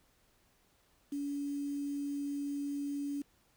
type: tone with quantisation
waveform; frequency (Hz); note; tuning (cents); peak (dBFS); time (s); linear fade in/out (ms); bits
sine; 284.5; C#4; +45; -34; 1.12-3.22; 5; 9
effects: pink hiss -70 dBFS RMS until 3.56 s